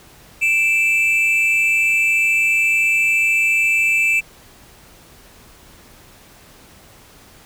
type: tone pair together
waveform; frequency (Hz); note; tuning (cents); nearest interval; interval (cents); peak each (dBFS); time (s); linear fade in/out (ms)
triangle; 2351 / 2637; D7 / E7; +1 / 0; major second; 199; -16 / -14; 0.41-4.21; 20
effects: pink hiss -46 dBFS RMS until 7.45 s